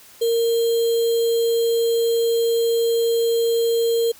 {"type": "tone with sample-and-hold", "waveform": "sine", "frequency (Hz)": 462, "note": "A#4", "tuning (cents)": -16, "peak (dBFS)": -16, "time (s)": [0.21, 4.12], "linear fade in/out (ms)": 10, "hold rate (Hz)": 3675, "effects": ["white hiss -47 dBFS RMS until 4.19 s"]}